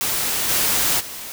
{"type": "noise with level steps", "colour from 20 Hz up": "white", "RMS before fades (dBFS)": [-22, -19, -33], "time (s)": [0.01, 1.32], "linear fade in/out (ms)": 0, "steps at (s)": [0.48, 0.99], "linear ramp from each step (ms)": 20, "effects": []}